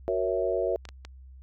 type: chord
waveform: sine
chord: F# dominant seventh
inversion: none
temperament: equal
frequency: 370 / 466.2 / 554.4 / 659.3 Hz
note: F#4 / A#4 / C#5 / E5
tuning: 0 / 0 / 0 / 0 cents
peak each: -30 dBFS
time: 0.08-0.76 s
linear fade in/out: 0 ms
type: clicks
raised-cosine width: 0.2 ms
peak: -24 dBFS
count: 3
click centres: 0.853 / 0.889 / 1.05 s
effects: added 65 Hz sine -45 dBFS peak until 1.42 s